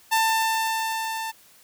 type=tone with level ramp; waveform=sawtooth; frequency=892 Hz; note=A5; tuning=23 cents sharp; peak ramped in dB=-14 to -25 dBFS; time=0.11-1.32 s; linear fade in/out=20 ms; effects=white hiss -54 dBFS RMS until 1.63 s